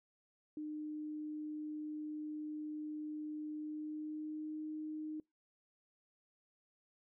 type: tone with pitch glide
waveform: sine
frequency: 303.9 to 308.5 Hz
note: D#4 to D#4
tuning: -41 to -15 cents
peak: -40 dBFS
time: 0.57-5.2 s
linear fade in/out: 2 ms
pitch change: +26 cents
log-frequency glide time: 3.53-4.62 s
effects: noise-tail reverb RT60 0.2 s tail -26 dB re dry